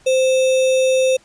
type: tone with sample-and-hold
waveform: sine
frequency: 520 Hz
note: C5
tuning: 11 cents flat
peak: -12 dBFS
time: 0.06-1.17 s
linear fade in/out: 10 ms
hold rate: 3150 Hz
effects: pink hiss -52 dBFS RMS until 1.24 s + resampled to 22050 Hz